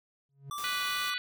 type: tone with exponential growth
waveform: triangle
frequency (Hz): 138.59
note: C#3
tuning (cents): 0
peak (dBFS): -36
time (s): 0.29-0.5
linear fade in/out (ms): 2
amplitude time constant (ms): 45
type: tone with vibrato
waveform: square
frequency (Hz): 1168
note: D6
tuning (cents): -10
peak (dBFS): -36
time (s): 0.51-1.14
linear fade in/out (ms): 2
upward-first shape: triangle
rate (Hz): 2.4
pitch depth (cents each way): 11
type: noise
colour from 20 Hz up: white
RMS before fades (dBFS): -43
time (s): 0.58-1.1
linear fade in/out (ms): 0
type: harmonic tone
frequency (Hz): 493.9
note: B4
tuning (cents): 0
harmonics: 3 / 4 / 5 / 6 / 7 / 8 / 9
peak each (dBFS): -37 / -38 / -39 / -40 / -40 / -41 / -42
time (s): 0.64-1.18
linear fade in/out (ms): 0
effects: none